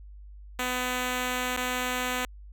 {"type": "tone with dropouts", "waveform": "5% pulse", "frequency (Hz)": 250.9, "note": "B3", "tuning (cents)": 28, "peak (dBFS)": -16, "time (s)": [0.59, 2.25], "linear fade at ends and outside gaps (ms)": 1, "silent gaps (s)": [1.565, 1.574], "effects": ["added 50 Hz sine -43 dBFS peak until 2.52 s"]}